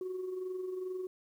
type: tone with amplitude modulation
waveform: sine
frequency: 370 Hz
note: F#4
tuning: in tune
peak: -32 dBFS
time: 0.01-1.07 s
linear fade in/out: 2 ms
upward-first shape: sine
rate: 22.4 Hz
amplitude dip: 50%
effects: tanh soft clip ceiling -32 dBFS + 11-bit